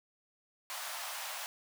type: high-pass noise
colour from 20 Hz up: pink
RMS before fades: -41 dBFS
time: 0.7-1.46 s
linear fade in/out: 0 ms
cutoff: 640 Hz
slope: 48 dB/octave
effects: none